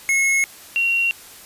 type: tone pair in turn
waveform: square / sine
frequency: 2176 / 2747 Hz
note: C#7 / F7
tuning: -33 / -29 cents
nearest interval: major third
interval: 404 cents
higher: second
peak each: -16 dBFS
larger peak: neither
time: 0.09-0.44 / 0.76-1.11 s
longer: neither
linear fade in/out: 0 ms
effects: white hiss -42 dBFS RMS until 1.45 s + resampled to 32000 Hz